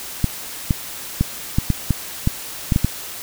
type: clicks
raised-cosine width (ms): 5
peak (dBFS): -3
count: 10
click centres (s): 0.243 / 0.708 / 1.21 / 1.585 / 1.703 / 1.907 / 2.274 / 2.722 / 2.761 / 2.846
effects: white hiss -32 dBFS RMS until 3.22 s